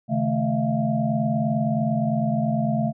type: tone cluster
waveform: sine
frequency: 136.4 / 155.9 / 219.2 / 639 / 688 Hz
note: C#3 / D#3 / A3 / D#5 / F5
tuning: -28 / +4 / -6 / +46 / -26 cents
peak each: -26 / -28 / -23 / -31 / -28 dBFS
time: 0.08-2.93 s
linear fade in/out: 50 ms
effects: none